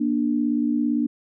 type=tone pair together; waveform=sine; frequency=237.5 / 295.2 Hz; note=A#3 / D4; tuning=+33 / +9 cents; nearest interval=major third; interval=376 cents; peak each=-22 dBFS; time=0-1.07 s; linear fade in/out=10 ms; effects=none